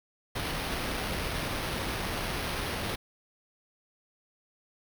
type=noise with sample-and-hold; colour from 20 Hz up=pink; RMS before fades=-33 dBFS; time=0.35-2.96 s; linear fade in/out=10 ms; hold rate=7350 Hz; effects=none